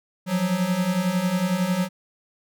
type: beating tone pair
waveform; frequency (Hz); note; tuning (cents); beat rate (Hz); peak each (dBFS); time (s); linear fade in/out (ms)
square; 174.5 / 185.5; F3 / F#3; -1 / +5; 11; -27 / -23; 0.26-1.89; 50
effects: none

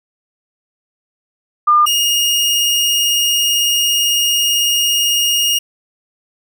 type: tone pair in turn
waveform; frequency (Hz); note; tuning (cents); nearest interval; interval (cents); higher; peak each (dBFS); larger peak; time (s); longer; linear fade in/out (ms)
sine / sawtooth; 1205 / 2853; D6 / F7; +44 / +36; octave + minor third; 1492; second; -7 / -9; first; 1.67-1.86 / 1.86-5.59; second; 10
effects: none

